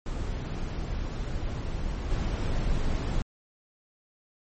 brown noise with level steps, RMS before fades -31 / -27 dBFS, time 0.06-3.22 s, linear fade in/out 2 ms, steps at 2.1 s, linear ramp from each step 10 ms, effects MP3 32 kbps

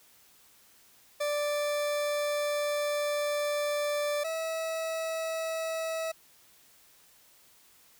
40% pulse tone pair in turn, 587.3 / 648.2 Hz, D5 / E5, 0 / -29 cents, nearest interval major second, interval 171 cents, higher second, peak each -27 / -30 dBFS, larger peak first, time 1.2-4.24 / 4.24-6.12 s, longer first, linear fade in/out 10 ms, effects white hiss -60 dBFS RMS until 7.99 s

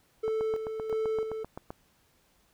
triangle tone with tremolo, 440 Hz, A4, in tune, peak -25 dBFS, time 0.23-1.44 s, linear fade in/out 10 ms, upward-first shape square, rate 1.5 Hz, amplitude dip 50%
click train, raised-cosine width 1 ms, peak -24 dBFS, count 12, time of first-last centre 0.28-1.705 s, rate 7.72 Hz
effects pink hiss -67 dBFS RMS until 2.53 s

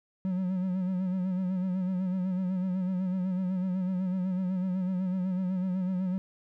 triangle tone with vibrato, 185 Hz, F#3, in tune, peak -25 dBFS, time 0.25-6.18 s, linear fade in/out 0 ms, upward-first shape sine, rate 8 Hz, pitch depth 54 cents each way, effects none

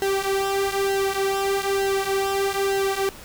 sawtooth tone with flanger, 392 Hz, G4, in tune, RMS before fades -23 dBFS, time 0.02-3.09 s, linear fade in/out 0 ms, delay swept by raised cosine 0.85 to 4.65 ms, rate 1.1 Hz, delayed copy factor -0.75, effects pink hiss -42 dBFS RMS until 3.24 s

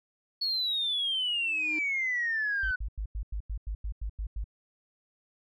sine exponential sweep, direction down, 4409 to 1480 Hz, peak -26 dBFS, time 0.41-2.76 s, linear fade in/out 10 ms
triangle tone with exponential growth, 311.1 Hz, D#4, in tune, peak -30 dBFS, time 1.28-1.79 s, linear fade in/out 5 ms, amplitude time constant 110 ms
sine tone bursts, 51.91 Hz, G#1, in tune, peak -30 dBFS, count 11, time 2.63-4.442 s, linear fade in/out 5 ms, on 82 ms, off 91 ms
effects tanh soft clip ceiling -22 dBFS

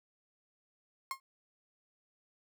35% pulse tone with exponential decay, 1071 Hz, C6, 40 cents sharp, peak -30 dBFS, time 1.11-1.2 s, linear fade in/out 1 ms, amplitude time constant 19 ms, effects none

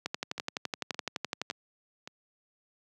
two click trains, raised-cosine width 0.2 ms, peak -14 / -24 dBFS, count 18 / 4, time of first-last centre 0.06-1.501 / 0.38-2.075 s, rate 11.8 / 1.77 Hz, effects high-pass 150 Hz 12 dB/octave

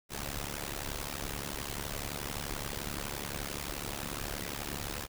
pink noise with amplitude modulation, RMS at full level -34 dBFS, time 0.09-5.08 s, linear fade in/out 50 ms, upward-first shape sine, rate 71.6 Hz, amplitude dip 95%, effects none

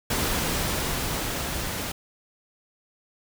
pink noise with level ramp, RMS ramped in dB -25 to -31 dBFS, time 0.1-1.92 s, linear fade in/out 5 ms, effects none

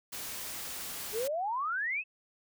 white noise, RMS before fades -40 dBFS, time 0.12-1.28 s, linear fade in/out 10 ms
sine exponential sweep, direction up, 406.3 to 2677 Hz, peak -30 dBFS, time 1.12-2.04 s, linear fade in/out 50 ms
effects none

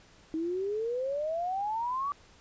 sine exponential sweep, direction up, 313.6 to 1167 Hz, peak -29 dBFS, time 0.34-2.12 s, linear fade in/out 0 ms, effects pink hiss -58 dBFS RMS until 2.4 s + resampled to 16000 Hz

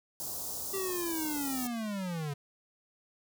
white band-stop noise, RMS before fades -38 dBFS, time 0.2-1.67 s, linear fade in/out 0 ms, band 990 to 4900 Hz, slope 24 dB/octave
square linear sweep, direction down, 392 to 138.59 Hz, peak -34 dBFS, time 0.73-2.34 s, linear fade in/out 10 ms
effects none

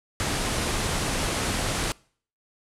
pink low-pass noise, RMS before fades -27 dBFS, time 0.2-1.92 s, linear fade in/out 0 ms, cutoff 11000 Hz, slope 48 dB/octave, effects noise-tail reverb RT60 0.5 s tail -24 dB re dry

